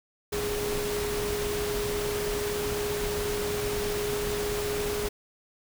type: tone in noise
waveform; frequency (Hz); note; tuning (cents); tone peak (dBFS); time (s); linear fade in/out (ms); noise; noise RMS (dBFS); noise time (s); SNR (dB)
sine; 414.1; G#4; -5; -29; 0.32-5.09; 10; pink; -33; 0.32-5.09; +1
effects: none